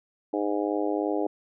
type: harmonic tone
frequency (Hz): 102.9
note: G#2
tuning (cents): -16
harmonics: 3 / 4 / 5 / 6 / 7 / 8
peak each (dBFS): -28 / -30 / -32 / -34 / -35 / -36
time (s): 0.33-1.27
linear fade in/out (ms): 5
effects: none